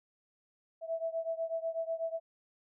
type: beating tone pair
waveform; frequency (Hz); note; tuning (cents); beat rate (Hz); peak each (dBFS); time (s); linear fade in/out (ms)
sine; 654 / 662.1; E5 / E5; -14 / +7; 8.1; -35 / -37; 0.81-2.2; 50
effects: none